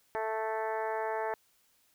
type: harmonic tone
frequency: 220 Hz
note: A3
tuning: in tune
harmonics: 2 / 3 / 4 / 5 / 6 / 7 / 8 / 9 / 10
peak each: -36 / -37 / -35 / -45 / -46 / -47 / -43 / -50 / -54 dBFS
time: 0.15-1.34 s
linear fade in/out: 0 ms
effects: white hiss -69 dBFS RMS until 1.94 s